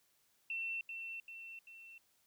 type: tone with echo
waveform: sine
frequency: 2696 Hz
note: E7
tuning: 38 cents sharp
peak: -37 dBFS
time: 0.5-0.81 s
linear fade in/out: 2 ms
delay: 390 ms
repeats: 3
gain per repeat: -5 dB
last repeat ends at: 1.98 s
effects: white hiss -74 dBFS RMS until 2.26 s